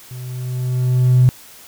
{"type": "tone with level ramp", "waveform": "triangle", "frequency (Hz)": 126.2, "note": "B2", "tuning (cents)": 38, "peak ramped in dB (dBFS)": [-27, -3], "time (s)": [0.11, 1.29], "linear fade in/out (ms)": 0, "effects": ["tanh soft clip ceiling -5 dBFS", "white hiss -42 dBFS RMS until 1.67 s"]}